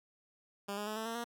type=tone with pitch steps; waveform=10% pulse; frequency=201 / 207.6 / 214.4 / 221.5 / 228.8 / 236.3 Hz; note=G3 / G#3 / A3 / A3 / A#3 / A#3; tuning=+44 / 0 / -45 / +12 / -32 / +24 cents; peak=-29 dBFS; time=0.68-1.244 s; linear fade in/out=10 ms; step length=94 ms; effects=none